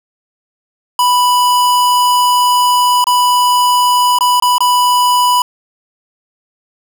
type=tone with dropouts; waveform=square; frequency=987.8 Hz; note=B5; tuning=in tune; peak=-9 dBFS; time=0.99-5.42 s; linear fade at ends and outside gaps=2 ms; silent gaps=3.042-3.069 / 4.187-4.208 / 4.4-4.423 / 4.582-4.605 s; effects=none